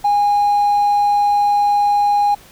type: tone with hard clipping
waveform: triangle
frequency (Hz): 820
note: G#5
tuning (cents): -22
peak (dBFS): -12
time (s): 0.04-2.35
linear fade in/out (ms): 10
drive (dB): 4
effects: pink hiss -44 dBFS RMS until 2.51 s